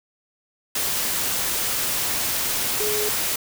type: tone in noise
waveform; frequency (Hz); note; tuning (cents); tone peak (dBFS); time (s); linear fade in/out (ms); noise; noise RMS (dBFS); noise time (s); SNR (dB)
sine; 421.9; G#4; +27; -25; 2.8-3.09; 5; white; -24; 0.75-3.36; -4
effects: none